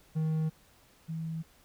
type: tone pair in turn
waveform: triangle / sine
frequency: 157.7 / 161.85 Hz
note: D#3 / E3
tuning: +24 / -31 cents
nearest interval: unison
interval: 45 cents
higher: second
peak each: -25 / -33 dBFS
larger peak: first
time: 0.15-0.5 / 1.08-1.43 s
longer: neither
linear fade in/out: 20 ms
effects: pink hiss -62 dBFS RMS until 1.64 s